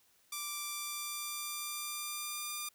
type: tone with pitch glide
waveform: 5% pulse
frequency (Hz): 1174.7 to 1198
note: D6 to D6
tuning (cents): 0 to +34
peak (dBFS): -26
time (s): 0.32-2.69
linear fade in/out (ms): 5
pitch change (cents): +34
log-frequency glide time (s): 0.61-2.5
effects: white hiss -69 dBFS RMS until 2.74 s